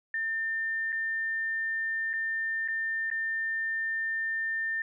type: tone with dropouts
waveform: sine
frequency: 1800 Hz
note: A6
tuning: 39 cents sharp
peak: -28 dBFS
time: 0.14-4.82 s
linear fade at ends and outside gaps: 2 ms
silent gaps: 0.922-0.926 / 2.132-2.136 / 2.678-2.684 / 3.102-3.113 s
effects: none